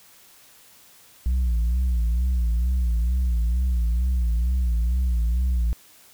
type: tone with vibrato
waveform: sine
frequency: 60 Hz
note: B1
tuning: 49 cents flat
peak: -16 dBFS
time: 1.26-5.73 s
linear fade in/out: 0 ms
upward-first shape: sine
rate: 2.2 Hz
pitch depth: 100 cents each way
effects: tanh soft clip ceiling -18 dBFS + white hiss -52 dBFS RMS until 6.13 s